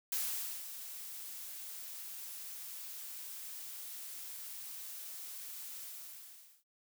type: noise with ADSR envelope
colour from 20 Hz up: blue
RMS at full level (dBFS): -35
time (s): 0.12-6.64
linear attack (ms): 4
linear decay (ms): 510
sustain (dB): -11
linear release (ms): 820
effects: none